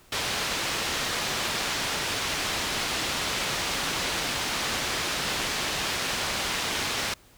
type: low-pass noise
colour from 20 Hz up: white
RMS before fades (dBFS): -29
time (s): 0.12-7.14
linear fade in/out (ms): 5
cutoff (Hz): 4500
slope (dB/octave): 12
effects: pink hiss -56 dBFS RMS until 7.37 s